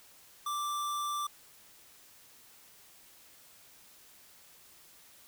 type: tone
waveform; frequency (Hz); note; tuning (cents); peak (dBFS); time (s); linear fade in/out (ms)
square; 1175; D6; +1; -33; 0.46-1.27; 5
effects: white hiss -58 dBFS RMS until 5.27 s